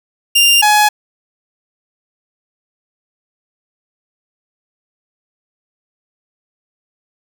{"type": "tone pair in turn", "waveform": "sawtooth", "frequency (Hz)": [2794, 841.8], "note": ["F7", "G#5"], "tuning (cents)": [0, 23], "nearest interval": "octave + major sixth", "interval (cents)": 2077, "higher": "first", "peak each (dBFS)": -4, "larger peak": "neither", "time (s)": [[0.35, 0.62], [0.62, 0.89]], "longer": "neither", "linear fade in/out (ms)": 10, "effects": []}